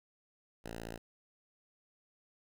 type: tone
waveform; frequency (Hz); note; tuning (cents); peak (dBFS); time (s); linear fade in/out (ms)
5% pulse; 56.6; A1; +50; -31; 0.64-0.98; 10
effects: none